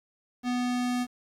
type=tone with low-pass filter sweep; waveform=square; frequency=246.9 Hz; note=B3; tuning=in tune; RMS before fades=-28 dBFS; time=0.43-1.07 s; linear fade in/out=50 ms; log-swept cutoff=5700 to 11000 Hz; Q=0.78; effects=9-bit